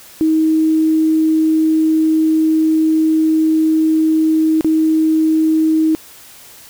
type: tone with dropouts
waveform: sine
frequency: 316.4 Hz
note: D#4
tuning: 29 cents sharp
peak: -10 dBFS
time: 0.21-5.95 s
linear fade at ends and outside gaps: 0 ms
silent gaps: 4.609-4.646 s
effects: white hiss -40 dBFS RMS until 6.69 s